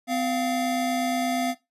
square tone pair together, 254.5 / 695 Hz, C4 / F5, -48 / -9 cents, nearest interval octave + perfect fourth, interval 1739 cents, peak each -27 dBFS, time 0.07-1.55 s, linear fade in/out 50 ms, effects noise-tail reverb RT60 0.2 s tail -17 dB re dry + resampled to 32000 Hz

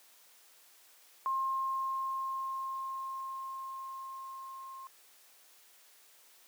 sine tone with level ramp, 1065 Hz, C6, 30 cents sharp, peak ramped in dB -29 to -44 dBFS, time 1.26-4.87 s, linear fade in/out 0 ms, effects white hiss -61 dBFS RMS until 6.47 s + high-pass 400 Hz 12 dB/octave

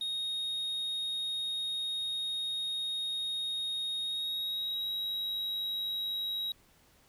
triangle tone with pitch glide, 3729 to 3838 Hz, A#7 to A#7, 0 to +50 cents, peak -31 dBFS, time 0.01-6.52 s, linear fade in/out 2 ms, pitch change +50 cents, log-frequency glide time 4.02-4.88 s, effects pink hiss -64 dBFS RMS until 7.08 s

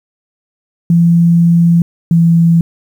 sine tone pair in turn, 169.7 / 167.46 Hz, F3 / E3, -49 / +28 cents, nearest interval unison, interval 23 cents, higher first, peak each -5 dBFS, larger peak neither, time 0.9-1.82 / 2.11-2.61 s, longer first, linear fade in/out 2 ms, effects 7-bit

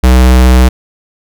square tone, 63.2 Hz, B1, 41 cents sharp, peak -3 dBFS, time 0.03-0.69 s, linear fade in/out 10 ms, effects none

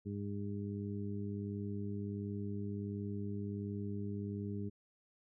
harmonic tone, 101.4 Hz, G#2, 41 cents flat, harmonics 1 / 2 / 3 / 4, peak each -41 / -41 / -47 / -47 dBFS, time 0.05-4.7 s, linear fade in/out 20 ms, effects none

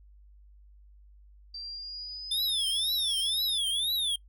sine exponential two-way sweep, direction up then down, 4677 to 5430 to 5060 Hz, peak -37 dBFS, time 1.54-3.58 s, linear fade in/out 5 ms, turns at 3.07 s
square tone with vibrato, 3520 Hz, A7, in tune, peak -27 dBFS, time 2.31-4.16 s, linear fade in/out 5 ms, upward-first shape triangle, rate 2 Hz, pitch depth 220 cents each way
effects noise-tail reverb RT60 0.1 s tail -22 dB re dry + added 50 Hz sine -52 dBFS peak until 4.28 s

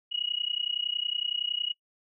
sine tone with amplitude modulation, 2900 Hz, F#7, 35 cents flat, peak -24 dBFS, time 0.11-1.73 s, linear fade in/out 20 ms, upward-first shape sine, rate 30.8 Hz, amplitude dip 100%, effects noise-tail reverb RT60 0.1 s tail -22 dB re dry

